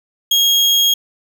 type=tone; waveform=35% pulse; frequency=3271 Hz; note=G#7; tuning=27 cents flat; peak=-9 dBFS; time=0.31-0.94 s; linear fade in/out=5 ms; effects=none